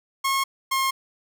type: tone pair in turn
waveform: sawtooth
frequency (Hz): 1085 / 1070.7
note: C#6 / C6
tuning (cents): -37 / +40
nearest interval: unison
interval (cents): 23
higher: first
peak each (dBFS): -17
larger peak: neither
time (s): 0.24-0.44 / 0.71-0.91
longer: neither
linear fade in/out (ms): 10
effects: none